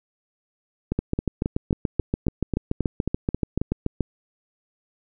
two click trains, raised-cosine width 3 ms, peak -9 / -10 dBFS, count 22 / 11, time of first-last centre 0.99-4.007 / 0.92-3.615 s, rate 6.96 / 3.71 Hz, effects none

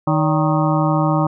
harmonic tone with a mistuned harmonic, 155.56 Hz, D#3, in tune, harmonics 1 / 2 / 4 / 5 / 6 / 7 / 8, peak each -17 / -20 / -23 / -24 / -25 / -25 / -26 dBFS, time 0.07-1.27 s, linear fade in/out 5 ms, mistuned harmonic 4, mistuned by -130 cents, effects none

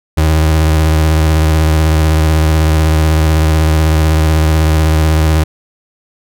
35% pulse tone with vibrato, 78.5 Hz, D#2, 16 cents sharp, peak -6 dBFS, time 0.17-5.44 s, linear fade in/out 10 ms, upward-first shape sine, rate 16 Hz, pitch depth 38 cents each way, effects none

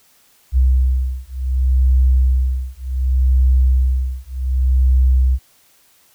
sine beating tone pair, 64 / 64.67 Hz, C2 / C2, -38 / -20 cents, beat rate 0.67 Hz, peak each -15 dBFS, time 0.52-5.39 s, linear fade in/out 50 ms, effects white hiss -54 dBFS RMS until 6.14 s

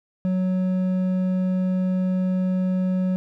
triangle tone with hard clipping, 185 Hz, F#3, in tune, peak -21 dBFS, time 0.25-3.16 s, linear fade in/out 0 ms, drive 9 dB, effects none

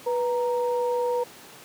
sine tone pair together, 490.2 / 932.3 Hz, B4 / A#5, -13 / 0 cents, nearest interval major seventh, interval 1113 cents, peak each -23 / -29 dBFS, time 0.06-1.24 s, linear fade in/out 10 ms, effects pink hiss -46 dBFS RMS until 1.64 s + high-pass 200 Hz 12 dB/octave

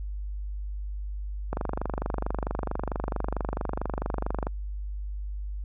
click train, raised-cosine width 1 ms, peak -15 dBFS, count 73, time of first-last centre 1.53-4.469 s, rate 24.5 Hz, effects added 50 Hz sine -31 dBFS peak until 5.64 s

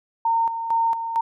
sine tone with tremolo, 915 Hz, A#5, 32 cents flat, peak -17 dBFS, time 0.25-1.21 s, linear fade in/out 5 ms, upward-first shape square, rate 2.2 Hz, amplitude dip 60%, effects none

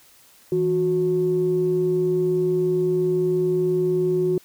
sine tone pair together, 162.9 / 365.7 Hz, E3 / F#4, -20 / -20 cents, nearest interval octave + major second, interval 1400 cents, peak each -25 / -18 dBFS, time 0.52-4.38 s, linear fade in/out 2 ms, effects tanh soft clip ceiling -11 dBFS + white hiss -53 dBFS RMS until 4.44 s

